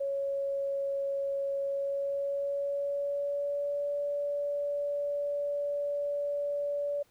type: tone with pitch glide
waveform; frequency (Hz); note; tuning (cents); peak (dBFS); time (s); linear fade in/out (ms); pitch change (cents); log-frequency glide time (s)
sine; 554.4 to 575.6; C#5 to D5; 0 to -35; -29; 0-7.03; 10; +65; 1.6-3.91
effects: pink hiss -67 dBFS RMS until 7.1 s